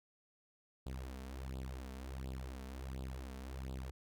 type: tone with flanger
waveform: sawtooth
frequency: 65.41 Hz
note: C2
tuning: in tune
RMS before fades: -45 dBFS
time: 0.86-3.91 s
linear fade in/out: 5 ms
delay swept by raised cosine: 0.24 to 4.54 ms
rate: 1.4 Hz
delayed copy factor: +0.8
effects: none